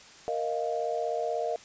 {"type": "chord", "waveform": "sine", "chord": "Bb suspended fourth", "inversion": "none", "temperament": "equal", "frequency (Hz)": [466.2, 622.3, 698.5], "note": ["Bb4", "Eb5", "F5"], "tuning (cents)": [0, 0, 0], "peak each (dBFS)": -32, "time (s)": [0.28, 1.56], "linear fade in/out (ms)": 0, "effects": ["white hiss -51 dBFS RMS until 1.64 s", "resampled to 16000 Hz"]}